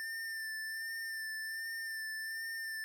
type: tone with vibrato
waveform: square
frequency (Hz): 1785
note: A6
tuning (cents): +24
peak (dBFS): -39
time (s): 0-2.84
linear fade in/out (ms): 0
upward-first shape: sine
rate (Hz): 1.3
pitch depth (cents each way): 24
effects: none